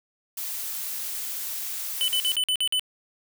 blue noise, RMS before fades -32 dBFS, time 0.37-2.36 s, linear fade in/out 5 ms
square tone bursts, 3007 Hz, F#7, 27 cents sharp, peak -22 dBFS, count 7, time 2.01-2.795 s, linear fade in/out 0 ms, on 71 ms, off 48 ms
effects none

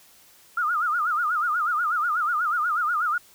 sine tone with vibrato, 1318.5 Hz, E6, in tune, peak -21 dBFS, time 0.57-3.18 s, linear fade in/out 5 ms, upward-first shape sine, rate 8.2 Hz, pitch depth 170 cents each way, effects white hiss -54 dBFS RMS until 3.34 s

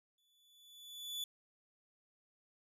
40% pulse tone with exponential growth, 3461 Hz, A7, 29 cents flat, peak -36 dBFS, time 0.18-1.24 s, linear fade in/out 2 ms, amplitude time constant 230 ms, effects none

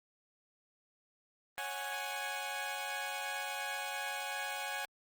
15% pulse chord, C# suspended fourth, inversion none, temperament equal with one note detuned, 552.8 / 740 / 830.6 Hz, C#5 / F#5 / G#5, -5 / 0 / 0 cents, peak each -39 / -36 / -33 dBFS, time 1.58-4.85 s, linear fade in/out 0 ms, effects Opus 24 kbps

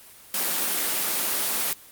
white high-pass noise, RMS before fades -25 dBFS, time 0.34-1.73 s, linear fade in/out 2 ms, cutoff 170 Hz, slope 48 dB/octave, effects white hiss -48 dBFS RMS until 1.91 s + Opus 24 kbps

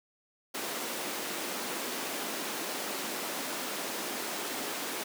pink high-pass noise, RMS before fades -36 dBFS, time 0.54-5.04 s, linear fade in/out 10 ms, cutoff 240 Hz, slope 24 dB/octave, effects none

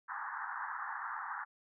pink band-pass noise, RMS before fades -41 dBFS, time 0.08-1.45 s, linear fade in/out 20 ms, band 820 to 1800 Hz, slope 96 dB/octave, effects none

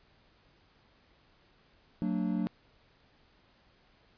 triangle chord, Gb augmented, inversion none, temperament equal with one note detuned, 185 / 227.4 / 293.7 Hz, Gb3 / Bb3 / D4, 0 / -43 / 0 cents, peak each -30 / -31 / -33 dBFS, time 2.02-2.47 s, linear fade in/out 0 ms, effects pink hiss -65 dBFS RMS until 4.17 s + resampled to 11025 Hz

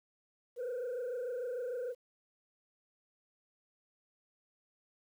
sine tone with frequency modulation, 493.9 Hz, B4, in tune, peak -33 dBFS, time 0.56-1.95 s, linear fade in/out 50 ms, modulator 26.7 Hz, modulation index 0.97, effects tanh soft clip ceiling -34 dBFS + 11-bit

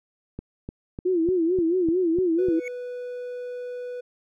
click train, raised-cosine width 3 ms, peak -20 dBFS, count 8, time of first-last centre 0.39-2.486 s, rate 3.34 Hz
sine tone with vibrato, 347.7 Hz, F4, 8 cents flat, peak -19 dBFS, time 1.05-2.6 s, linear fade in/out 10 ms, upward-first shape sine, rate 4.5 Hz, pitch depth 130 cents each way
triangle tone, 493.2 Hz, B4, 2 cents flat, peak -29 dBFS, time 2.38-4.01 s, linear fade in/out 10 ms
triangle tone with exponential growth, 2217 Hz, C#7, in tune, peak -27 dBFS, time 2.56-2.68 s, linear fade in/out 2 ms, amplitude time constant 25 ms
effects none

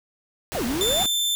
pink noise, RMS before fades -31 dBFS, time 0.52-1.06 s, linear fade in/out 0 ms
triangle exponential two-way sweep, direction down then up, 791 to 220 to 791 Hz, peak -22 dBFS, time 0.55-1.03 s, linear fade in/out 0 ms, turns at 0.65 s
sawtooth tone, 3549 Hz, A7, 14 cents sharp, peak -18 dBFS, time 0.81-1.35 s, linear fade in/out 0 ms
effects none

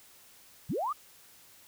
sine linear sweep, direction up, 94.1 to 1277 Hz, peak -29 dBFS, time 0.69-0.93 s, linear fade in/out 10 ms, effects white hiss -57 dBFS RMS until 1.67 s

